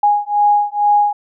sine beating tone pair, 825 / 827.2 Hz, G#5 / G#5, -12 / -7 cents, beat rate 2.2 Hz, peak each -14 dBFS, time 0.03-1.13 s, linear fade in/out 5 ms, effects none

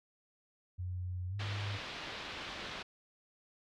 sine tone with pitch glide, 90.5 to 101.58 Hz, F#2 to G#2, -38 to -38 cents, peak -36 dBFS, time 0.78-1.78 s, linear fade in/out 20 ms, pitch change +200 cents, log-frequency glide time 1.29-1.36 s
white low-pass noise, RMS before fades -44 dBFS, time 1.39-2.83 s, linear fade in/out 10 ms, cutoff 3900 Hz, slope 24 dB/octave
effects none

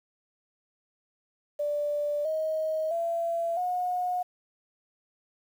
sine tone with pitch steps, 587.3 / 629.5 / 674.6 / 723.1 Hz, D5 / D#5 / E5 / F#5, 0 / +20 / +40 / -40 cents, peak -26 dBFS, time 1.59-4.23 s, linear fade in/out 10 ms, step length 660 ms, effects 9-bit

